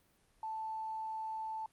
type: tone with tanh clipping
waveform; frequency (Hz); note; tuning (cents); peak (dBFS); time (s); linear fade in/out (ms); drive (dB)
triangle; 880; A5; 0; -37; 0.43-1.66; 2; 3
effects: pink hiss -71 dBFS RMS until 1.72 s + Opus 32 kbps